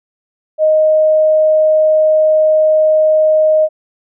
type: tone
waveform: sine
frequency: 622.3 Hz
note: D#5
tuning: in tune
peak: -7 dBFS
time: 0.58-3.69 s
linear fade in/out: 50 ms
effects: none